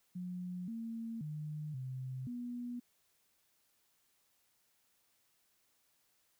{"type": "tone with pitch steps", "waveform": "sine", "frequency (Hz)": [180, 227.9, 151.6, 129.7, 242.9], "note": ["F#3", "A#3", "D#3", "C3", "B3"], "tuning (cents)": [-47, -39, -45, -15, -29], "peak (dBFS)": -39, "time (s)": [0.15, 2.8], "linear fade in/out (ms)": 10, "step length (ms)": 530, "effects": ["white hiss -75 dBFS RMS until 6.39 s"]}